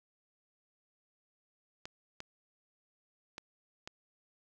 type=clicks; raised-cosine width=0.2 ms; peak=-25 dBFS; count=4; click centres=1.855 / 2.204 / 3.381 / 3.875 s; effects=none